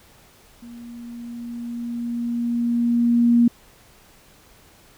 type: tone with level ramp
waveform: sine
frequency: 236.9 Hz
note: A#3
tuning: 28 cents sharp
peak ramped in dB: -37 to -11 dBFS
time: 0.62-3.48 s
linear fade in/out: 5 ms
effects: pink hiss -52 dBFS RMS until 4.97 s